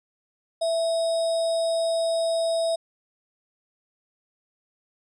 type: tone with sample-and-hold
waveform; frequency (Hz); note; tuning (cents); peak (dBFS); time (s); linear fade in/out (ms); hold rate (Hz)
sine; 661; E5; +5; -21; 0.61-2.76; 10; 4410
effects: resampled to 22050 Hz